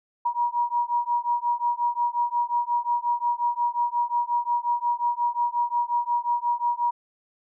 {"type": "beating tone pair", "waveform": "sine", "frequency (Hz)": [954, 959.6], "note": ["A#5", "A#5"], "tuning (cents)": [40, 50], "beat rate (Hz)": 5.6, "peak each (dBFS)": -25, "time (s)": [0.25, 6.91], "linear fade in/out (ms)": 10, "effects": []}